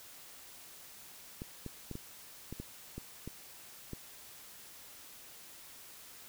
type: clicks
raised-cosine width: 3 ms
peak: -28 dBFS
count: 9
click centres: 1.419 / 1.663 / 1.913 / 1.954 / 2.526 / 2.6 / 2.98 / 3.276 / 3.933 s
effects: white hiss -53 dBFS RMS until 6.28 s